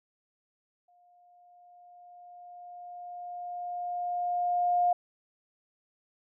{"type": "tone with exponential growth", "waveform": "sine", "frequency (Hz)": 709, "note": "F5", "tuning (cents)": 26, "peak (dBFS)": -21, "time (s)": [0.88, 4.93], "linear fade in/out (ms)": 5, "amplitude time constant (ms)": 880, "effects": []}